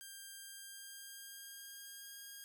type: tone with pitch glide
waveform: 5% pulse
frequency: 1595 to 1623.8 Hz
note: G6 to G#6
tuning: +30 to -39 cents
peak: -39 dBFS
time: 0.01-2.44 s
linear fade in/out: 0 ms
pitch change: +31 cents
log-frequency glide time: 0.37-2.17 s
effects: none